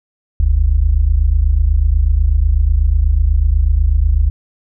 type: tone pair together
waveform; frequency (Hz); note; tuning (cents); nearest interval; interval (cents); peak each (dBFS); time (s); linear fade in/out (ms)
sine; 45.3 / 73.42; F#1 / D2; -36 / 0; minor sixth; 836; -12; 0.4-4.3; 0
effects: none